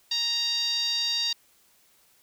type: tone with band-pass filter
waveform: 10% pulse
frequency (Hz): 932.3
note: A#5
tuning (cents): 0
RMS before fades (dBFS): -27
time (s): 0.11-1.33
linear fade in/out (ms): 5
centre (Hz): 4300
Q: 4.9
effects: white hiss -62 dBFS RMS until 2.22 s